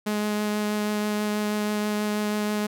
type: tone with vibrato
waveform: sawtooth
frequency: 210 Hz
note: G#3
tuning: 19 cents sharp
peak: -20 dBFS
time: 0.06-2.67 s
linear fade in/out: 10 ms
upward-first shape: triangle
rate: 6.2 Hz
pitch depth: 11 cents each way
effects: none